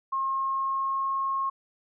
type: tone with pitch glide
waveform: sine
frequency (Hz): 1074 to 1082.1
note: C6 to C#6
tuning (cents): +45 to -42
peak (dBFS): -25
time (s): 0.12-1.5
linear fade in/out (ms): 10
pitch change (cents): +13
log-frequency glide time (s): 0.29-1.11
effects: none